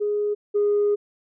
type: tone pair in turn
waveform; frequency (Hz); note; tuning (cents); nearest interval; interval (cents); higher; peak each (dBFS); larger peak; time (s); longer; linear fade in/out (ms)
sine; 415.3 / 412; G#4 / G#4; 0 / -14; unison; 14; first; -20 / -16; second; 0-0.35 / 0.54-0.96; second; 20
effects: tanh soft clip ceiling -14 dBFS